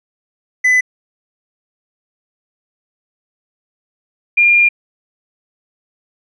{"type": "tone pair in turn", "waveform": ["triangle", "sine"], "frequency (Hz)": [2005, 2406], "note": ["B6", "D7"], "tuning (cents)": [26, 41], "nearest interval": "minor third", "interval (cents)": 315, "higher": "second", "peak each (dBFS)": -7, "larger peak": "neither", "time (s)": [[0.64, 0.81], [4.37, 4.69]], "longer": "second", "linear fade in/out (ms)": 10, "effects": ["resampled to 22050 Hz"]}